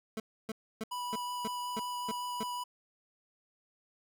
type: tone bursts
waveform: 25% pulse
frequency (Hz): 220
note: A3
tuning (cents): 0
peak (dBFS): -31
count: 8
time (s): 0.17-2.432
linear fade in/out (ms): 2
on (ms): 29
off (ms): 290
type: tone with vibrato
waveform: square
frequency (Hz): 983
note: B5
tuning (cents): -8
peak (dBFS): -36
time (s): 0.91-2.64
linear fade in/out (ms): 10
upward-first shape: sine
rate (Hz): 5.4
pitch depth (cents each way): 8
effects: none